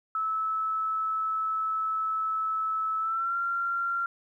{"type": "tone with pitch glide", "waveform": "sine", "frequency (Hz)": [1304, 1378.4], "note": ["E6", "F6"], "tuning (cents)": [-19, -23], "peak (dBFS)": -26, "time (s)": [0.15, 4.06], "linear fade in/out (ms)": 2, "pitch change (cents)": 96, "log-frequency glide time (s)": [2.99, 3.36], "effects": ["11-bit"]}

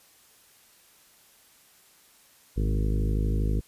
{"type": "harmonic tone with a mistuned harmonic", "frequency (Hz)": 52.4, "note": "G#1", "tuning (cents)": 16, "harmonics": [1, 2, 3, 4, 5, 6, 7, 8, 9], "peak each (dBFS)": [-24, -30, -34, -36, -38, -40, -41, -42, -43], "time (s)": [2.56, 3.61], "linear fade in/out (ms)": 20, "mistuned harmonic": 3, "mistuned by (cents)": -36, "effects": ["white hiss -58 dBFS RMS until 3.67 s", "resampled to 32000 Hz"]}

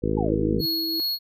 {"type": "harmonic tone", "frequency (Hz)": 53.2, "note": "G#1", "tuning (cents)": 42, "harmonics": [1, 2, 3, 4, 5, 6, 7, 8, 9], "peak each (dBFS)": [-30, -30, -30, -30, -30, -30, -30, -30, -30], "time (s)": [0.02, 0.62], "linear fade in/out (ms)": 20}
{"type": "exponential sweep", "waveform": "sine", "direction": "down", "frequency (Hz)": [898, 137.3], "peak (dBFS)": -29, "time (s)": [0.17, 0.66], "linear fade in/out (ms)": 10}
{"type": "tone", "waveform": "sine", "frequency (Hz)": 325.1, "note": "E4", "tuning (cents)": -24, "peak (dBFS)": -29, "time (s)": [0.29, 1], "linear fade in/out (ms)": 0}
{"type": "tone with tremolo", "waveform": "square", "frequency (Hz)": 4328, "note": "C#8", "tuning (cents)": -42, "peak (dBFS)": -23, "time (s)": [0.59, 1.19], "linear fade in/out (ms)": 50, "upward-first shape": "triangle", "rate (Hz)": 2.7, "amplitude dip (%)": 35}
{"effects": []}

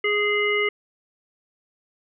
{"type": "harmonic tone", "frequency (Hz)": 415.3, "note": "G#4", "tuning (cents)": 0, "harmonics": [1, 3, 5, 7], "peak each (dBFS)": [-23, -30, -22, -30], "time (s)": [0.04, 0.69], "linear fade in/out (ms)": 5, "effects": []}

